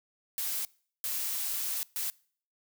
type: noise bursts at uneven times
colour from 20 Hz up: blue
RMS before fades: -33 dBFS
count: 3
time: 0.38-0.65 / 1.04-1.83 / 1.96-2.1 s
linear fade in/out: 0 ms
effects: noise-tail reverb RT60 0.5 s tail -24 dB re dry

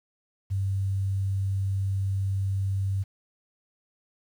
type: tone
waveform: sine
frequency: 97.2 Hz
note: G2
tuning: 14 cents flat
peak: -24 dBFS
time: 0.5-3.04 s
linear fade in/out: 20 ms
effects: 9-bit

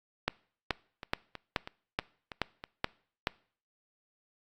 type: two click trains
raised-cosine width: 0.3 ms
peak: -11 / -24 dBFS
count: 8 / 7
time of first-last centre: 0.28-3.271 / 0.71-2.639 s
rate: 2.34 / 3.11 Hz
effects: noise-tail reverb RT60 0.5 s tail -23 dB re dry + Opus 48 kbps

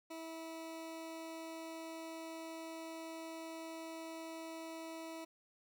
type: tone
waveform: 20% pulse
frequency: 325.3 Hz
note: E4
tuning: 23 cents flat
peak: -40 dBFS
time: 0.1-5.25 s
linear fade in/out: 10 ms
effects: none

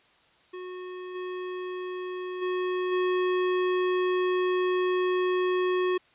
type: tone with level steps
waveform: square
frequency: 365.5 Hz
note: F#4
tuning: 21 cents flat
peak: -37 / -33 / -27 / -24 dBFS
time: 0.53-5.98 s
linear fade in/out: 10 ms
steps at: 1.14 / 2.41 / 2.91 s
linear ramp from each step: 20 ms
effects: white hiss -61 dBFS RMS until 6.14 s + resampled to 8000 Hz

